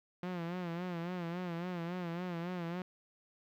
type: tone with vibrato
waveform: sawtooth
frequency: 174.61 Hz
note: F3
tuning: in tune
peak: -33 dBFS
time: 0.23-2.82 s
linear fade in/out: 2 ms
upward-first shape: sine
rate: 3.6 Hz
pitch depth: 83 cents each way
effects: low-pass 3000 Hz 12 dB/octave + 12-bit